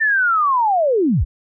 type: linear sweep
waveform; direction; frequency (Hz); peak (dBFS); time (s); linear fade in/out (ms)
sine; down; 1806 to 32.7; -13; 0-1.25; 20
effects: none